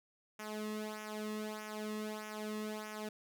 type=tone with flanger; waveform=sawtooth; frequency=213.8 Hz; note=A3; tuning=49 cents flat; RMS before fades=-42 dBFS; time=0.39-3.09 s; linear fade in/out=5 ms; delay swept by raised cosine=0.23 to 1.33 ms; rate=1.6 Hz; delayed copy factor=-0.75; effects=none